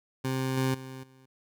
20% pulse tone with level steps, 131.4 Hz, C3, 8 cents sharp, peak -23 / -20 / -35 / -50 dBFS, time 0.24-1.26 s, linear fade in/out 10 ms, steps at 0.57 / 0.74 / 1.03 s, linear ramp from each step 5 ms, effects none

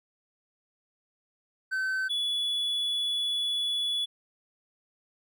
triangle tone pair in turn, 1533 / 3416 Hz, G6 / G#7, -39 / +48 cents, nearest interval octave + major second, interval 1387 cents, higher second, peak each -25 dBFS, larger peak neither, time 1.71-2.09 / 2.09-4.06 s, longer second, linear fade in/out 20 ms, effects none

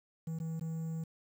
triangle tone with dropouts, 161.9 Hz, E3, 31 cents flat, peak -33 dBFS, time 0.27-1.04 s, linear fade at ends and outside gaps 5 ms, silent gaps 0.389-0.4 / 0.597-0.61 s, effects 10-bit

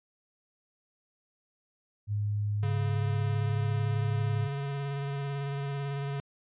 sine tone with pitch glide, 103.8 to 107.9 Hz, G#2 to A2, 0 to -33 cents, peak -27 dBFS, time 2.07-4.49 s, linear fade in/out 50 ms, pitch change +67 cents, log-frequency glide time 2.87-3.96 s
square tone with vibrato, 140 Hz, C#3, 18 cents sharp, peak -32 dBFS, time 2.63-6.2 s, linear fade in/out 0 ms, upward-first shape square, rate 18 Hz, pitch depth 16 cents each way
effects resampled to 8000 Hz

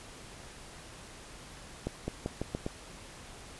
accelerating click train, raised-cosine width 2 ms, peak -19 dBFS, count 6, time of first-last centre 1.87-2.664 s, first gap 210 ms, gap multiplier 0.86, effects pink hiss -49 dBFS RMS until 3.59 s + resampled to 24000 Hz

